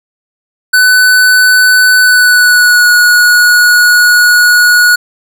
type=tone with pitch glide; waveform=square; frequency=1500 to 1457.3 Hz; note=F#6 to F#6; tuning=+23 to -27 cents; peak=-4 dBFS; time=0.73-4.96 s; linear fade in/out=10 ms; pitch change=-50 cents; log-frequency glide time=2.02-2.9 s; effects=none